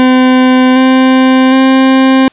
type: tone with pitch steps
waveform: 40% pulse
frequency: 256.1 / 260 / 263.9 Hz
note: C4 / C4 / C4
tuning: -37 / -11 / +15 cents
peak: -3 dBFS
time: 0-2.28 s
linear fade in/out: 0 ms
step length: 760 ms
effects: white hiss -46 dBFS RMS until 2.32 s + resampled to 8000 Hz